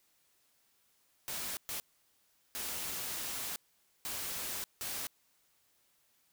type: noise bursts at uneven times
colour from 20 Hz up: white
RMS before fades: -39 dBFS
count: 5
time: 1.28-1.57 / 1.69-1.8 / 2.55-3.56 / 4.05-4.64 / 4.81-5.07 s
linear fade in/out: 0 ms
effects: white hiss -72 dBFS RMS until 6.32 s